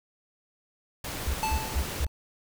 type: noise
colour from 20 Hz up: pink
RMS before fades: -35 dBFS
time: 1.04-2.05 s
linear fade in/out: 5 ms
type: tone bursts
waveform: sine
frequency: 69.3 Hz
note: C#2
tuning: in tune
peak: -24 dBFS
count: 4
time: 1.27-2.066 s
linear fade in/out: 0 ms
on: 64 ms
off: 180 ms
type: tone with exponential decay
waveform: square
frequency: 877 Hz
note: A5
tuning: 6 cents flat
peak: -25 dBFS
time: 1.43-2.08 s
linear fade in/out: 0 ms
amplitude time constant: 140 ms
effects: none